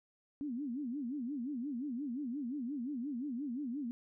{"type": "tone with vibrato", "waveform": "sine", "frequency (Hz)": 263, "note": "C4", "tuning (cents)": 9, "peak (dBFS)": -36, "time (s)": [0.41, 3.91], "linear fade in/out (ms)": 0, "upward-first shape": "sine", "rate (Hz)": 5.7, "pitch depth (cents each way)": 230, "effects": []}